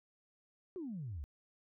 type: exponential sweep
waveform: sine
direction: down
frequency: 389.6 to 64.8 Hz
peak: -39 dBFS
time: 0.76-1.24 s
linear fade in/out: 0 ms
effects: tanh soft clip ceiling -35 dBFS